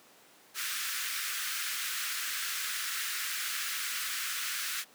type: high-pass noise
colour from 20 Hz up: pink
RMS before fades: -35 dBFS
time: 0.54-4.85 s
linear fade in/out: 50 ms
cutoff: 1300 Hz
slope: 48 dB/octave
effects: pink hiss -58 dBFS RMS until 4.94 s + high-pass 300 Hz 12 dB/octave